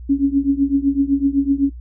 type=tone with tremolo; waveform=sine; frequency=277.9 Hz; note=C#4; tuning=4 cents sharp; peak=-9 dBFS; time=0.09-1.7 s; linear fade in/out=10 ms; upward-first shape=triangle; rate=7.9 Hz; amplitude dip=95%; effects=noise-tail reverb RT60 0.1 s tail -17 dB re dry + added 60 Hz sine -31 dBFS peak until 1.8 s